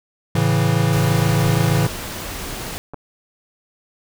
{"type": "chord", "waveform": "square", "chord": "A major", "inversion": "none", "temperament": "equal", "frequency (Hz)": [110, 138.59, 164.81], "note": ["A2", "C#3", "E3"], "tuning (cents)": [0, 0, 0], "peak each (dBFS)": -20, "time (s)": [0.35, 1.87], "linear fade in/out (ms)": 5}
{"type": "noise", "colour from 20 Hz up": "pink", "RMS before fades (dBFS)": -29, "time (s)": [0.93, 2.78], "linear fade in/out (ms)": 0}
{"type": "clicks", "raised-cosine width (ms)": 1, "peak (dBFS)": -19, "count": 2, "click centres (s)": [2.936, 2.943]}
{"effects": []}